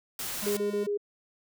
white noise, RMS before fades -35 dBFS, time 0.19-0.57 s, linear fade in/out 2 ms
square tone, 205 Hz, G#3, 22 cents flat, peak -35 dBFS, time 0.42-0.87 s, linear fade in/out 10 ms
sine tone bursts, 410 Hz, G#4, 22 cents flat, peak -26 dBFS, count 4, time 0.46-0.975 s, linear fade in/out 10 ms, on 110 ms, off 25 ms
effects none

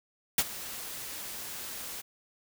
white noise with ADSR envelope, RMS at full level -22 dBFS, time 0.38-2.02 s, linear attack 4 ms, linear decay 46 ms, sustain -18 dB, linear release 20 ms, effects none

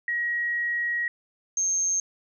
sine tone pair in turn, 1900 / 6391 Hz, A#6 / G8, +33 / +33 cents, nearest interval octave + major sixth, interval 2100 cents, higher second, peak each -24 / -22 dBFS, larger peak second, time 0.08-1.08 / 1.57-2 s, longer first, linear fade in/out 2 ms, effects none

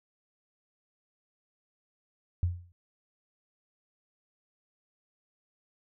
sine tone with exponential decay, 87.9 Hz, F2, 12 cents sharp, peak -21 dBFS, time 2.43-2.72 s, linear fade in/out 0 ms, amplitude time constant 62 ms, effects none

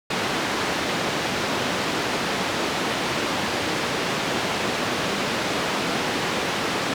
pink band-pass noise, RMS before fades -25 dBFS, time 0.1-6.94 s, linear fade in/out 5 ms, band 200 to 4500 Hz, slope 12 dB/octave, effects none

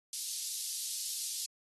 pink high-pass noise, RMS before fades -38 dBFS, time 0.13-1.46 s, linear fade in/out 2 ms, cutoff 4300 Hz, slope 24 dB/octave, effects AAC 32 kbps

